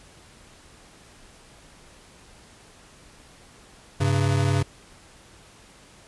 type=tone pair together; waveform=square; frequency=98.55 / 135.5 Hz; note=G2 / C#3; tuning=+10 / -39 cents; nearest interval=tritone; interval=551 cents; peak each=-23 dBFS; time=4-4.63 s; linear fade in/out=10 ms; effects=pink hiss -51 dBFS RMS until 6.07 s + resampled to 24000 Hz

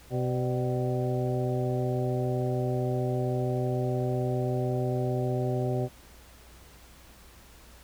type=harmonic tone with a mistuned harmonic; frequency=126.7 Hz; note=B2; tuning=45 cents sharp; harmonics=1 / 2 / 3 / 4 / 5 / 6; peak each=-28 / -35 / -32 / -38 / -35 / -39 dBFS; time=0.1-5.89 s; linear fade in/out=50 ms; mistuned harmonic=5; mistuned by=-87 cents; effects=added 60 Hz sine -54 dBFS peak until 7.83 s + pink hiss -54 dBFS RMS until 7.83 s

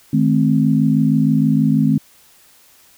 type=chord; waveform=sine; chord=A diminished; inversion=second; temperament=equal with one note detuned; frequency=155.56 / 215.2 / 261.6 Hz; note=Eb3 / A3 / C4; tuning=0 / -38 / 0 cents; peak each=-16 dBFS; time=0.13-1.98 s; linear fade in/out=5 ms; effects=white hiss -50 dBFS RMS until 2.97 s

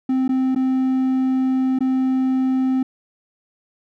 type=tone with dropouts; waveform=triangle; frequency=260.7 Hz; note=C4; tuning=6 cents flat; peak=-14 dBFS; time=0.09-2.83 s; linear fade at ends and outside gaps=5 ms; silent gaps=0.28-0.291 / 0.549-0.559 / 1.789-1.806 s; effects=none

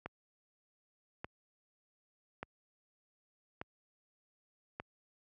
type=click train; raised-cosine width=0.5 ms; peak=-25 dBFS; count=5; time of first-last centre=0.06-4.799 s; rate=0.844 Hz; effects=high-pass 60 Hz 12 dB/octave

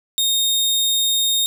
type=tone; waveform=sawtooth; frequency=3700 Hz; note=A#7; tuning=14 cents flat; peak=-13 dBFS; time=0.18-1.46 s; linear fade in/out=0 ms; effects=none

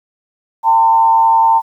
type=tone with frequency modulation; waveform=sine; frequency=904 Hz; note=A5; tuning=47 cents sharp; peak=-7 dBFS; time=0.63-1.62 s; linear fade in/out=50 ms; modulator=110 Hz; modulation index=0.55; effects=8-bit

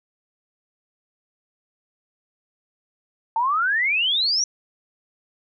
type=exponential sweep; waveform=sine; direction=up; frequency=880 to 5920 Hz; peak=-18 dBFS; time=3.36-4.44 s; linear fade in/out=2 ms; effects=none

